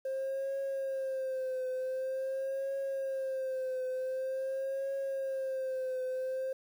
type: tone with vibrato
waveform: sine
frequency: 529 Hz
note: C5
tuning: 19 cents sharp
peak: -30 dBFS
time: 0.05-6.53 s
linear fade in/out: 5 ms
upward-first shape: triangle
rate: 0.46 Hz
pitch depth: 57 cents each way
effects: tanh soft clip ceiling -31 dBFS + 10-bit